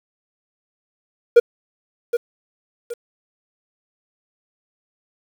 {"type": "tone with echo", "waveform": "triangle", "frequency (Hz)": 474.9, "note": "A#4", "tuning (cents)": 32, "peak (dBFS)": -3, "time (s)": [1.36, 1.4], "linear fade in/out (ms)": 10, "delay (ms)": 770, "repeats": 2, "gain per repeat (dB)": -10, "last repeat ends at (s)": 2.94, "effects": ["7-bit"]}